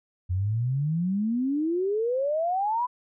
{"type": "exponential sweep", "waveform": "sine", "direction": "up", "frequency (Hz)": [87.2, 1011], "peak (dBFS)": -23, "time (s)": [0.29, 2.87], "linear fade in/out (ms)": 20, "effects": []}